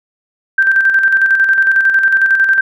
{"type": "tone with tremolo", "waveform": "sine", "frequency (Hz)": 1568, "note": "G6", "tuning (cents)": 0, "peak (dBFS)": -6, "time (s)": [0.58, 2.61], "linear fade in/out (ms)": 5, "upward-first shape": "square", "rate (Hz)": 11, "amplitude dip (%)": 45, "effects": []}